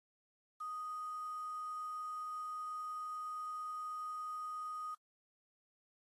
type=tone with quantisation; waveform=sine; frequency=1244.5 Hz; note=D#6; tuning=in tune; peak=-40 dBFS; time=0.6-4.95 s; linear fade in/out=10 ms; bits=10; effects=AAC 32 kbps